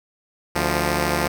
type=tone pair together; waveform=5% pulse; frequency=73.63 / 174.61 Hz; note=D2 / F3; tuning=+5 / 0 cents; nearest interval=octave + minor third; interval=1495 cents; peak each=-11 dBFS; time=0.55-1.28 s; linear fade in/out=10 ms; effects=none